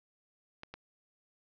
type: clicks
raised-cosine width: 0.3 ms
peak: -28 dBFS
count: 2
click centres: 0.634 / 0.74 s
effects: resampled to 16000 Hz + 10-bit